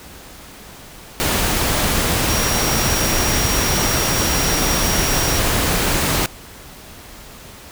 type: tone in noise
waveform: sine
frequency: 5640 Hz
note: F8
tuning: 16 cents sharp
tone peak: -24 dBFS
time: 2.29-5.39 s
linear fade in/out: 0 ms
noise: pink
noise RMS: -18 dBFS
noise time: 1.2-6.26 s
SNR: -9 dB
effects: pink hiss -39 dBFS RMS until 7.71 s